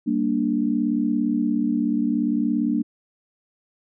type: chord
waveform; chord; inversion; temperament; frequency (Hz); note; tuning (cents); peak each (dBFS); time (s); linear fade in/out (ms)
sine; G minor; none; equal; 196 / 233.1 / 293.7; G3 / Bb3 / D4; 0 / 0 / 0; -27 / -22 / -23; 0.06-2.83; 20
effects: none